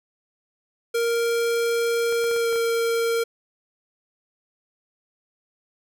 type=tone with pitch glide; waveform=square; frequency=466.2 to 461.9 Hz; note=A#4 to A#4; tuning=0 to -16 cents; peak=-21 dBFS; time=0.94-3.24 s; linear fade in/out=10 ms; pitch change=-16 cents; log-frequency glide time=2.37-2.5 s
type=clicks; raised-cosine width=0.5 ms; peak=-25 dBFS; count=6; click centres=2.125 / 2.241 / 2.313 / 2.363 / 2.528 / 2.559 s
effects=none